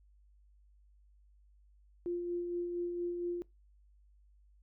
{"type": "tone with tremolo", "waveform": "sine", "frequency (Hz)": 349.2, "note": "F4", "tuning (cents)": 0, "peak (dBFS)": -32, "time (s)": [2.06, 3.42], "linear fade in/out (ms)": 0, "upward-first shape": "sine", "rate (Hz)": 4.3, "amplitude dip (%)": 35, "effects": ["noise-tail reverb RT60 0.2 s tail -22 dB re dry", "added 50 Hz sine -61 dBFS peak until 4.62 s"]}